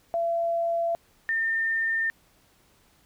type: tone pair in turn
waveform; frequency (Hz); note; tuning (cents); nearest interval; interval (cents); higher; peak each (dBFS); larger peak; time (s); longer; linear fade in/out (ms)
sine; 676 / 1808.8; E5 / A6; +43 / +47; octave + perfect fourth; 1704; second; -23; neither; 0.14-0.95 / 1.29-2.1; neither; 0
effects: pink hiss -62 dBFS RMS until 3.05 s